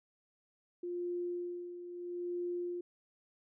sine tone with tremolo, 351.8 Hz, F4, 13 cents sharp, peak -34 dBFS, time 0.83-2.81 s, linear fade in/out 5 ms, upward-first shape sine, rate 0.76 Hz, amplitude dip 65%, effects none

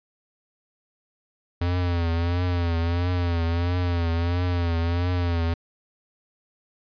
square tone with vibrato, 86.4 Hz, F2, 18 cents flat, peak -22 dBFS, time 1.61-5.54 s, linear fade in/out 5 ms, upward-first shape triangle, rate 1.5 Hz, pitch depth 77 cents each way, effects resampled to 11025 Hz

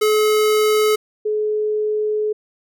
square / sine tone pair in turn, 427.7 / 425.8 Hz, A4 / G#4, -49 / +43 cents, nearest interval unison, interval 8 cents, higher first, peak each -14 / -17 dBFS, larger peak first, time 0.01-0.96 / 1.25-2.33 s, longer second, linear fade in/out 10 ms, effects none

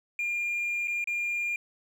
triangle tone with dropouts, 2406 Hz, D7, 41 cents sharp, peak -25 dBFS, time 0.19-1.56 s, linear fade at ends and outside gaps 2 ms, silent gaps 0.874-0.88 / 1.042-1.073 s, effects tanh soft clip ceiling -22 dBFS

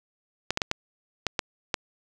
clicks, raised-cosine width 0.2 ms, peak -7 dBFS, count 7, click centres 0.506 / 0.574 / 0.618 / 0.714 / 1.267 / 1.392 / 1.742 s, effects none

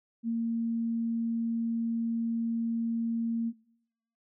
sine tone, 230 Hz, A#3, 23 cents flat, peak -27 dBFS, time 0.23-3.53 s, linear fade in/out 50 ms, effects noise-tail reverb RT60 0.8 s tail -23 dB re dry

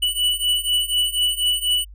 square beating tone pair, 2956 / 2960.1 Hz, F#7 / F#7, -2 / 0 cents, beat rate 4.1 Hz, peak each -23 / -21 dBFS, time 0.02-1.85 s, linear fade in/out 10 ms, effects added 50 Hz sine -38 dBFS peak until 1.94 s

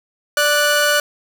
sawtooth tone pair together, 587.3 / 1476.3 Hz, D5 / F#6, 0 / -4 cents, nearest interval octave + major third, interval 1596 cents, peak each -13 / -12 dBFS, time 0.37-1 s, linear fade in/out 2 ms, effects none

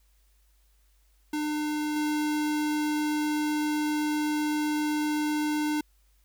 square tone with level steps, 301.3 Hz, D4, 44 cents sharp, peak -28 / -26 dBFS, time 1.33-5.81 s, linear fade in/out 5 ms, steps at 1.96 s, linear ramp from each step 2 ms, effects added 50 Hz sine -61 dBFS peak until 6.24 s + white hiss -70 dBFS RMS until 6.24 s

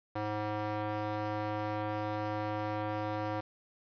square tone with band-pass filter, 106 Hz, G#2, 36 cents sharp, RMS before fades -35 dBFS, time 0.15-3.41 s, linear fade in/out 10 ms, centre 770 Hz, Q 0.97, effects resampled to 11025 Hz + 9-bit

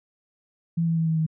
sine tone with pitch steps, 167 / 164.89 / 162.81 / 160.75 / 158.72 Hz, E3 / E3 / E3 / E3 / D#3, +23 / +1 / -21 / -43 / +35 cents, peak -20 dBFS, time 0.77-1.265 s, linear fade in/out 10 ms, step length 99 ms, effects none

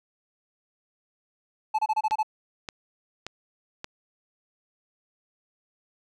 triangle tone bursts, 865 Hz, A5, 30 cents flat, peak -19 dBFS, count 7, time 1.74-2.231 s, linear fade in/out 10 ms, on 47 ms, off 27 ms
click train, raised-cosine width 0.2 ms, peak -17 dBFS, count 4, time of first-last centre 2.11-3.844 s, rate 1.73 Hz
effects none

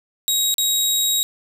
20% pulse tone with dropouts, 3805 Hz, A#7, 35 cents sharp, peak -11 dBFS, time 0.28-1.23 s, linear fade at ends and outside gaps 0 ms, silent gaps 0.541-0.582 s, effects 7-bit

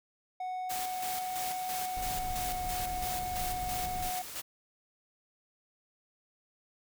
triangle tone with pitch glide, 739 to 731.8 Hz, F#5 to F#5, -2 to -19 cents, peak -32 dBFS, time 0.4-4.22 s, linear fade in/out 5 ms, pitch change -17 cents, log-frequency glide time 2.26-2.4 s
white noise with tremolo, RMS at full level -38 dBFS, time 0.69-4.42 s, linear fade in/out 20 ms, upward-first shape square, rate 3 Hz, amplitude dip 50%
brown noise, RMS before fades -41 dBFS, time 1.96-4.1 s, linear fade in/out 10 ms
effects none

